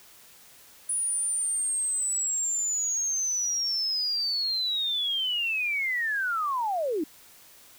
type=linear sweep; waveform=sine; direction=down; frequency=9800 to 284 Hz; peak=-25 dBFS; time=0.89-7.04 s; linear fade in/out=5 ms; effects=white hiss -53 dBFS RMS until 7.78 s